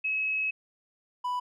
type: tone pair in turn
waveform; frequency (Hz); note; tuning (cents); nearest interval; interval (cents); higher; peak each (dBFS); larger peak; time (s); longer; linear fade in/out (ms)
sine / triangle; 2569 / 989.9; E7 / B5; -45 / +4; octave + perfect fourth; 1651; first; -26; neither; 0.04-0.51 / 1.24-1.4; first; 10
effects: none